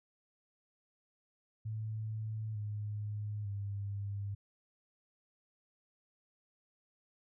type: tone with pitch steps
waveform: sine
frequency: 109.2 / 104.75 / 100.48 Hz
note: A2 / G#2 / G2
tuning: -13 / +15 / +43 cents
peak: -36 dBFS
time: 1.65-4.35 s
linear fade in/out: 10 ms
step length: 900 ms
effects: none